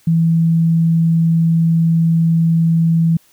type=tone; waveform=sine; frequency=164.81 Hz; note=E3; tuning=in tune; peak=-10 dBFS; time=0.07-3.17 s; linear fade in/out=5 ms; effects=white hiss -53 dBFS RMS until 3.32 s